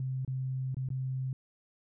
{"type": "tone with dropouts", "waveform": "sine", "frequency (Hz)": 130.81, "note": "C3", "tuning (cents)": 0, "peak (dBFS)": -31, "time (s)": [0, 1.33], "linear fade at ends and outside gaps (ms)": 2, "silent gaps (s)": [[0.249, 0.277], [0.745, 0.768], [0.888, 0.903]], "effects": []}